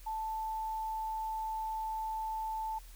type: tone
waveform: sine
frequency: 880 Hz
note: A5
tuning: in tune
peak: -34 dBFS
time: 0.06-2.79 s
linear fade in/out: 10 ms
effects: added 40 Hz sine -49 dBFS peak until 2.95 s + white hiss -59 dBFS RMS until 2.95 s